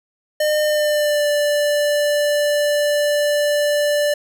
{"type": "tone with pitch glide", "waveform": "square", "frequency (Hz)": [606, 587.4], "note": ["D#5", "D5"], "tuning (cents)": [-46, 0], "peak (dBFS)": -16, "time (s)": [0.4, 4.14], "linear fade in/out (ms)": 5, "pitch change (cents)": -54, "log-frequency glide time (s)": [0.62, 1.28], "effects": []}